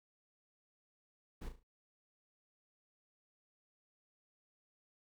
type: noise with echo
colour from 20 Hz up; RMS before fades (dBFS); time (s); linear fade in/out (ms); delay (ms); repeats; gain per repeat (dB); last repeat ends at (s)
brown; -44; 1.41-1.49; 10; 36; 4; -8; 1.634
effects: none